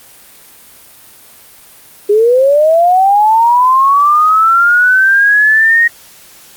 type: linear sweep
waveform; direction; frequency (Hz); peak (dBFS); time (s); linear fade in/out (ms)
sine; up; 402.3 to 1879; -5; 2.09-5.88; 10
effects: white hiss -39 dBFS RMS until 6.56 s + Opus 32 kbps